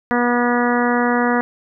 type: harmonic tone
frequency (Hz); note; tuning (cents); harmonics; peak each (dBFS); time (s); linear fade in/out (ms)
242.2; B3; -34; 1 / 2 / 3 / 4 / 5 / 6 / 7 / 8; -18 / -21 / -23 / -24 / -25 / -26 / -26 / -27; 0.11-1.41; 0
effects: none